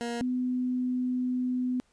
20% pulse / sine tone pair in turn, 236.3 / 251.4 Hz, A#3 / B3, +24 / +31 cents, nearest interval minor second, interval 107 cents, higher second, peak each -26 / -26 dBFS, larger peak neither, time 0.01-0.21 / 0.21-1.8 s, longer second, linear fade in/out 0 ms, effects pink hiss -68 dBFS RMS until 1.92 s + resampled to 22050 Hz

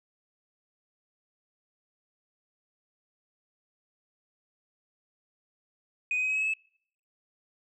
sine tone with pitch steps, 2489 / 2508 / 2527 / 2546 / 2565 / 2584 / 2604 Hz, D#7 / D#7 / D#7 / D#7 / E7 / E7 / E7, 0 / +13 / +26 / +39 / -48 / -35 / -22 cents, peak -24 dBFS, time 6.11-6.537 s, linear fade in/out 2 ms, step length 61 ms, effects noise-tail reverb RT60 0.6 s tail -26 dB re dry + tanh soft clip ceiling -23 dBFS

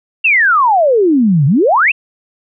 sine exponential two-way sweep, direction down then up, 2794 to 130.81 to 2794 Hz, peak -7 dBFS, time 0.24-1.92 s, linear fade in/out 10 ms, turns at 1.46 s, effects none

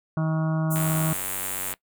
harmonic tone, 158.8 Hz, D#3, 36 cents sharp, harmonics 1 / 2 / 4 / 5 / 6 / 7 / 8 / 9, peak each -22 / -33 / -34 / -41 / -42 / -38 / -43 / -40 dBFS, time 0.17-1.13 s, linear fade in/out 2 ms
pink high-pass noise, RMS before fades -31 dBFS, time 0.7-1.74 s, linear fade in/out 20 ms, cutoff 7400 Hz, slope 48 dB/octave
click train, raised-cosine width 0.3 ms, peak -18 dBFS, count 93, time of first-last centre 0.76-1.739 s, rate 94 Hz
effects noise-tail reverb RT60 0.1 s tail -21 dB re dry

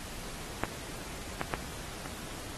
clicks, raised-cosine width 0.5 ms, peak -13 / -15 / -14 / -23 dBFS, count 4, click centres 0.636 / 1.414 / 1.538 / 2.059 s, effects pink hiss -43 dBFS RMS until 2.57 s + AAC 32 kbps

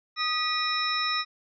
sine tone cluster, 1245 / 1943 / 2454 / 3839 / 5340 Hz, D#6 / B6 / D#7 / B7 / E8, +1 / -29 / -25 / -50 / +22 cents, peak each -29 / -33 / -34 / -31 / -31 dBFS, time 0.16-1.25 s, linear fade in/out 50 ms, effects none

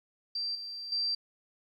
sine tone with level steps, 4699 Hz, D8, in tune, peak -31 / -38 / -28 dBFS, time 0.35-1.15 s, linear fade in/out 5 ms, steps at 0.55 / 0.92 s, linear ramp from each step 2 ms, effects 11-bit

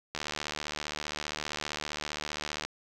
click train, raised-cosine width 0.2 ms, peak -16 dBFS, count 189, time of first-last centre 0.15-2.65 s, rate 75.2 Hz, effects none

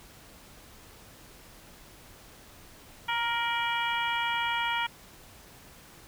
harmonic tone with a mistuned harmonic, 468.3 Hz, A#4, 8 cents sharp, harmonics 2 / 3 / 4 / 5 / 6 / 7, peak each -30 / -34 / -36 / -34 / -37 / -37 dBFS, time 3.08-4.87 s, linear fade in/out 10 ms, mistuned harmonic 6, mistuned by +57 cents, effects pink hiss -52 dBFS RMS until 6.07 s

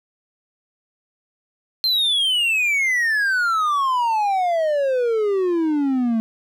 triangle exponential sweep, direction down, 4186 to 220 Hz, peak -15 dBFS, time 1.84-6.2 s, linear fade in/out 0 ms, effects none

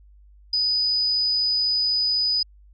sine tone, 4978 Hz, D#8, in tune, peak -19 dBFS, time 0.53-2.43 s, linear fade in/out 5 ms, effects added 50 Hz sine -48 dBFS peak until 2.73 s

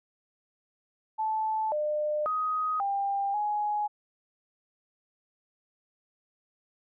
sine tone with pitch steps, 873 / 602 / 1254 / 796 / 836 Hz, A5 / D5 / D#6 / G5 / G#5, -14 / +43 / +13 / +26 / +11 cents, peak -26 dBFS, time 1.18-3.88 s, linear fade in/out 20 ms, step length 540 ms, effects none

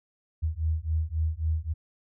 sine beating tone pair, 77.78 / 81.48 Hz, D#2 / E2, 0 / -20 cents, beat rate 3.7 Hz, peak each -28 dBFS, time 0.42-1.74 s, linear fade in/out 20 ms, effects none

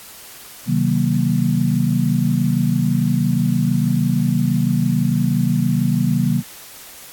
sine chord, C half-diminished seventh, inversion none, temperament just, 130.81 / 156.98 / 188.37 / 235.5 Hz, C3 / Eb3 / Gb3 / Bb3, 0 / +16 / +31 / +18 cents, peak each -20 dBFS, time 0.66-6.43 s, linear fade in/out 50 ms, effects white hiss -39 dBFS RMS until 7.12 s + AAC 64 kbps

